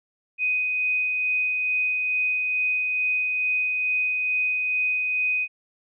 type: tone with tremolo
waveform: sine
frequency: 2500 Hz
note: D#7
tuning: 8 cents sharp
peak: -20 dBFS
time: 0.38-5.48 s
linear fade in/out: 50 ms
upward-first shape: sine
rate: 2.3 Hz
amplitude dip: 25%
effects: none